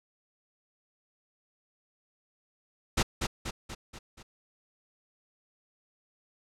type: noise with echo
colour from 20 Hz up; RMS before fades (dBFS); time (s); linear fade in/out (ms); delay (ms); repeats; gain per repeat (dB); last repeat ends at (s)
pink; -25; 2.97-3.03; 10; 240; 5; -5; 4.23
effects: low-pass 8000 Hz 12 dB/octave